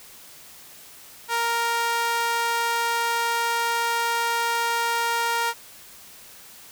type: tone with high-pass filter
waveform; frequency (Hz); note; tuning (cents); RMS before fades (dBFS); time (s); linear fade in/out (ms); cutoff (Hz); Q
sawtooth; 466.2; A#4; 0; -24; 1.28-5.54; 50; 970; 1.6
effects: white hiss -46 dBFS RMS until 6.71 s